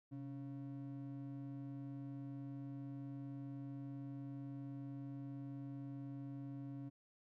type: ring-modulated tone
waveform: triangle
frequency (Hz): 205.8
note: G#3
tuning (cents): -16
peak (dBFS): -40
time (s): 0.11-6.9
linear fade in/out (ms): 20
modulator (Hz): 74.8
effects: none